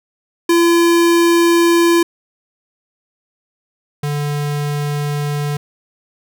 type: tone pair in turn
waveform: square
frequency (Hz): 340 / 146.21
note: F4 / D3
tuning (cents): -46 / -7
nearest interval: octave + minor third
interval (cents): 1461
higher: first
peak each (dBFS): -10 / -18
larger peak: first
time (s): 0.49-2.03 / 4.03-5.57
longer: neither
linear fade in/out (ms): 5
effects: none